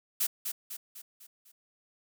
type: noise with echo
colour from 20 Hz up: blue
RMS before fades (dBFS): -28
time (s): 0.2-0.27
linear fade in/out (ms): 10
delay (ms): 250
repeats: 5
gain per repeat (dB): -6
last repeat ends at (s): 1.52
effects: none